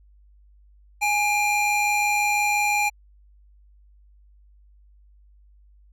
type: tone pair together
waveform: square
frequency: 830.6 / 2386 Hz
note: G#5 / D7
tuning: 0 / +27 cents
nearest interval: octave + tritone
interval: 1827 cents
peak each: -23 dBFS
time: 1.01-2.9 s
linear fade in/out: 20 ms
effects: added 50 Hz sine -51 dBFS peak until 5.92 s + low-pass 11000 Hz 12 dB/octave